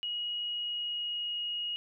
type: tone with pitch glide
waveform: sine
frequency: 2897 to 2880 Hz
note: F#7 to F#7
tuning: -37 to -47 cents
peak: -32 dBFS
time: 0.03-1.76 s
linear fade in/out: 0 ms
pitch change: -10 cents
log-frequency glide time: 0.45-1.5 s
effects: none